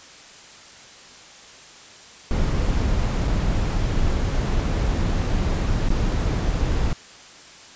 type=noise with dropouts; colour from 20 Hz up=brown; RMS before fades=-21 dBFS; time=2.31-6.93 s; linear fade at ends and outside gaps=1 ms; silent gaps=3.275-3.279 / 5.887-5.904 s; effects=white hiss -44 dBFS RMS until 7.75 s + resampled to 16000 Hz